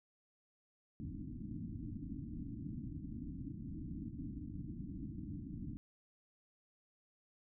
white low-pass noise, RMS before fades -45 dBFS, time 1-5.77 s, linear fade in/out 0 ms, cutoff 310 Hz, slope 96 dB/octave, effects none

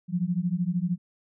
sine beating tone pair, 170.5 / 183.5 Hz, F3 / F#3, -41 / -14 cents, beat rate 13 Hz, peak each -27 dBFS, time 0.08-0.98 s, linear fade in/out 50 ms, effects none

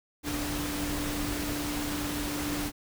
sine tone in noise, 293.7 Hz, D4, in tune, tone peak -33 dBFS, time 0.23-2.72 s, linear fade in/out 50 ms, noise pink, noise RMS -34 dBFS, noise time 0.23-2.72 s, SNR -2 dB, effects none

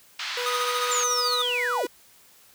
white band-pass noise, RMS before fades -32 dBFS, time 0.19-1.04 s, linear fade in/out 5 ms, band 1000 to 4600 Hz, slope 24 dB/octave
sawtooth tone, 490 Hz, B4, 14 cents flat, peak -25 dBFS, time 0.37-1.87 s, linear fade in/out 5 ms
square tone with tremolo, 1244.5 Hz, D#6, in tune, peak -25 dBFS, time 0.46-1.42 s, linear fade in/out 2 ms, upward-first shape sine, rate 14 Hz, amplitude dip 55%
sine linear sweep, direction down, 7290 to 261.6 Hz, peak -24 dBFS, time 0.91-1.86 s, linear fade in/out 10 ms
effects white hiss -55 dBFS RMS until 2.54 s

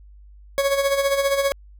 40% pulse tone with tremolo, 554.4 Hz, C#5, in tune, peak -15 dBFS, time 0.58-1.52 s, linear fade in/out 0 ms, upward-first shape sine, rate 15 Hz, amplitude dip 60%, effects added 50 Hz sine -43 dBFS peak until 1.79 s

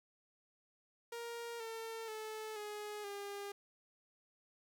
sawtooth tone with pitch steps, 468.6 / 451.3 / 434.7 / 418.7 / 403.3 Hz, A#4 / A4 / A4 / G#4 / G4, +9 / +44 / -21 / +14 / +49 cents, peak -39 dBFS, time 1.12-3.52 s, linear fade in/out 5 ms, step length 480 ms, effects none

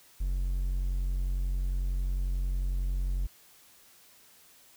triangle tone, 45.54 Hz, F#1, 27 cents flat, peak -25 dBFS, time 0.2-3.27 s, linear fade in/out 10 ms, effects white hiss -58 dBFS RMS until 4.76 s

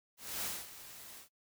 white noise with ADSR envelope, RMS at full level -37 dBFS, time 0.17-1.29 s, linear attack 260 ms, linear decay 230 ms, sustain -14 dB, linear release 110 ms, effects noise-tail reverb RT60 0.1 s tail -21 dB re dry

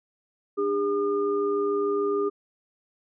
sine tone cluster, 297.9 / 404.8 / 1211 Hz, D4 / G#4 / D#6, +25 / -44 / -47 cents, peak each -32 / -23 / -32 dBFS, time 0.57-2.3 s, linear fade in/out 20 ms, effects none

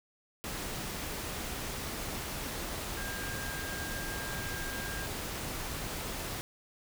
sine tone in noise, 1607 Hz, G6, 43 cents sharp, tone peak -41 dBFS, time 2.97-5.06 s, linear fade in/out 0 ms, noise pink, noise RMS -38 dBFS, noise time 0.44-6.41 s, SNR -6 dB, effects none

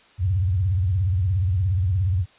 sine tone with vibrato, 92.5 Hz, F#2, in tune, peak -18 dBFS, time 0.18-2.26 s, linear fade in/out 50 ms, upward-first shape triangle, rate 17 Hz, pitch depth 240 cents each way, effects white hiss -54 dBFS RMS until 2.38 s + resampled to 8000 Hz

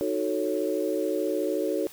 sine chord, D# half-diminished seventh, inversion none, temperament equal with one note detuned, 311.1 / 370 / 443.8 / 554.4 Hz, D#4 / F#4 / A4 / C#5, 0 / 0 / +15 / 0 cents, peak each -30 dBFS, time 0.01-1.87 s, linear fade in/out 0 ms, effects white hiss -48 dBFS RMS until 1.92 s

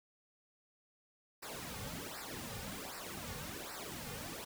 pink noise with flanger, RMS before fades -45 dBFS, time 1.42-4.45 s, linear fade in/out 10 ms, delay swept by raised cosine 0.3 to 3.1 ms, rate 1.3 Hz, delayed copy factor -0.85, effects none

